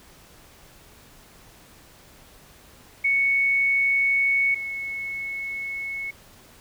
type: tone pair in turn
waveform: sine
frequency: 2217 / 2197 Hz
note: C#7 / C#7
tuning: 0 / -16 cents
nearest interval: unison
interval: 16 cents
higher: first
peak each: -18 / -28 dBFS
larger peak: first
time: 3.04-4.55 / 4.55-6.11 s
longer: second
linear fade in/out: 10 ms
effects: pink hiss -51 dBFS RMS until 6.6 s